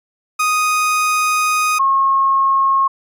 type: tone pair in turn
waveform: 30% pulse / sine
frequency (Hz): 1244.5 / 1083.9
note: D#6 / C#6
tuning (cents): 0 / -39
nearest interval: major second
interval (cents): 239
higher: first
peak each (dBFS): -11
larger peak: neither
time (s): 0.39-1.79 / 1.79-2.88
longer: first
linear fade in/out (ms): 10
effects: resampled to 32000 Hz